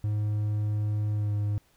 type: tone with pitch glide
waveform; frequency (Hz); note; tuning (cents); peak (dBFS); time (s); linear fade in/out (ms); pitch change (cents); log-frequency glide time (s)
triangle; 105.3 to 103.55; G#2 to G#2; +24 to -5; -23; 0.04-1.58; 0; -29; 1.14-1.33
effects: pink hiss -65 dBFS RMS until 1.76 s